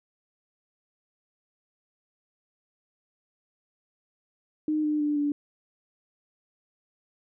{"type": "tone with pitch steps", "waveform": "sine", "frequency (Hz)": [306.6, 301.2, 295.8, 290.6], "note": ["D#4", "D4", "D4", "D4"], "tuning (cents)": [-25, 44, 13, -18], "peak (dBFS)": -23, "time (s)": [4.68, 5.32], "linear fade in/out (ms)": 2, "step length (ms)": 160, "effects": []}